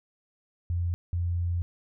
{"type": "tone bursts at uneven times", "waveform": "sine", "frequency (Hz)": 86.8, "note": "F2", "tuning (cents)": -10, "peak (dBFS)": -25, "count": 2, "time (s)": [[0.7, 0.94], [1.13, 1.62]], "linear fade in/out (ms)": 0, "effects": []}